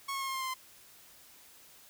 sawtooth tone with pitch steps, 1100 / 1089.3 / 1078.6 / 1068.1 / 1057.6 / 1047.3 / 1037.1 Hz, C#6 / C#6 / C#6 / C6 / C6 / C6 / C6, -14 / -31 / -48 / +35 / +18 / +1 / -16 cents, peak -30 dBFS, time 0.08-0.542 s, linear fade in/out 10 ms, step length 66 ms, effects white hiss -57 dBFS RMS until 1.89 s

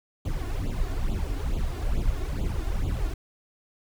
brown noise with flanger, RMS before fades -27 dBFS, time 0.25-3.14 s, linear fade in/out 5 ms, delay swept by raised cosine 0.27 to 2.87 ms, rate 2.3 Hz, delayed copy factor +0.9, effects none

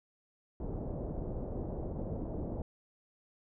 pink low-pass noise, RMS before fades -38 dBFS, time 0.6-2.62 s, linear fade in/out 2 ms, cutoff 640 Hz, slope 24 dB/octave, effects none

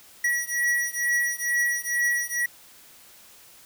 square beating tone pair, 1926 / 1928.2 Hz, B6 / B6, -44 / -42 cents, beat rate 2.2 Hz, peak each -26 / -27 dBFS, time 0.24-2.46 s, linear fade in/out 5 ms, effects white hiss -51 dBFS RMS until 3.65 s

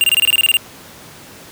square tone bursts, 2794 Hz, F7, in tune, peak -10 dBFS, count 11, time 0.01-0.569 s, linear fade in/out 0 ms, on 29 ms, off 24 ms, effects pink hiss -38 dBFS RMS until 1.51 s + high-pass 100 Hz 12 dB/octave

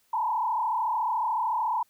sine tone with frequency modulation, 932.3 Hz, A#5, in tune, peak -24 dBFS, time 0.13-1.83 s, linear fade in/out 5 ms, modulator 33.8 Hz, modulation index 2.2, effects white hiss -67 dBFS RMS until 1.89 s

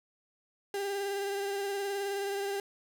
35% pulse tone with vibrato, 398.4 Hz, G4, 28 cents sharp, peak -30 dBFS, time 0.74-2.6 s, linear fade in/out 2 ms, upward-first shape triangle, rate 19 Hz, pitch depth 34 cents each way, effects none

